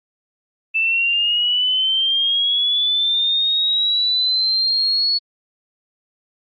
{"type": "linear sweep", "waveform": "sine", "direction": "up", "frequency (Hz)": [2637, 4400], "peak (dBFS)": -15, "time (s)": [0.74, 5.19], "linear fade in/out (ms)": 20, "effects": ["Opus 24 kbps"]}